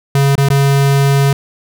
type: tone with dropouts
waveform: square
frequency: 139 Hz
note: C#3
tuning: 5 cents sharp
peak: -9 dBFS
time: 0.15-1.33 s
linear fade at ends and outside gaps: 2 ms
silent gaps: 0.355-0.379 / 0.487-0.502 s
effects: none